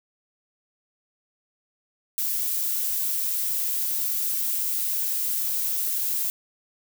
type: noise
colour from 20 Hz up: violet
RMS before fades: -26 dBFS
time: 2.18-6.3 s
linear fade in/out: 0 ms
effects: none